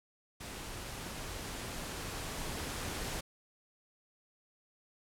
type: noise with level ramp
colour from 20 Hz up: pink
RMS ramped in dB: -44 to -38 dBFS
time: 0.4-3.21 s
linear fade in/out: 10 ms
effects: low-pass 12000 Hz 12 dB/octave